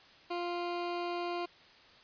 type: tone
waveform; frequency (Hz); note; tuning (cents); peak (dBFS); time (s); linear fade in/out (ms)
20% pulse; 349.2; F4; 0; -29; 0.3-1.46; 10
effects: white hiss -58 dBFS RMS until 2.03 s + resampled to 11025 Hz